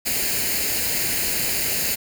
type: noise with comb filter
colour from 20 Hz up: white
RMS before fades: -23 dBFS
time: 0.05-1.96 s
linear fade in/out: 20 ms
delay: 0.43 ms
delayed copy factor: +0.65
effects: none